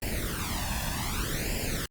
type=noise with flanger; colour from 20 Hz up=pink; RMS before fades=-31 dBFS; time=0.02-1.86 s; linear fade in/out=5 ms; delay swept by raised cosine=0.4 to 1.17 ms; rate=0.65 Hz; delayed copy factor=+0.8; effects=Opus 32 kbps